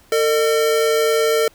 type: tone pair together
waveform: square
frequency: 451.5 / 608 Hz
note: A4 / D#5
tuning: +45 / -40 cents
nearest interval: perfect fourth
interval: 515 cents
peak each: -16 / -22 dBFS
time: 0.12-1.48 s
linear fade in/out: 2 ms
effects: pink hiss -52 dBFS RMS until 1.54 s